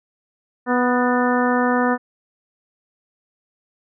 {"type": "harmonic tone with a mistuned harmonic", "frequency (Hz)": 246.9, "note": "B3", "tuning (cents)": 0, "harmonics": [1, 2, 3, 4, 5, 6, 7], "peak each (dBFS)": [-19, -22, -24, -25, -26, -27, -27], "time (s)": [0.66, 1.98], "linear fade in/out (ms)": 50, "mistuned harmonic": 7, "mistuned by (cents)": 48, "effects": []}